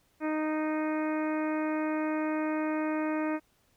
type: harmonic tone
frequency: 309.5 Hz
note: D#4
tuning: 9 cents flat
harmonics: 1 / 2 / 3 / 4 / 5 / 6 / 7 / 8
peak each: -29 / -35 / -39 / -41 / -43 / -45 / -46 / -47 dBFS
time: 0.2-3.4 s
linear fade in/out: 50 ms
effects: pink hiss -69 dBFS RMS until 3.76 s